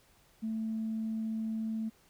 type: tone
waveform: sine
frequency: 221.4 Hz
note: A3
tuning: 11 cents sharp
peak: -31 dBFS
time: 0.42-1.9 s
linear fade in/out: 20 ms
effects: tanh soft clip ceiling -27 dBFS + pink hiss -65 dBFS RMS until 2.09 s